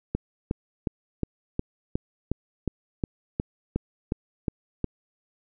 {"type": "click train", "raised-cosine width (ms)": 3, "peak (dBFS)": -12, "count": 14, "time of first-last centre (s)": [0.15, 4.843], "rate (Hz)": 2.77, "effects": []}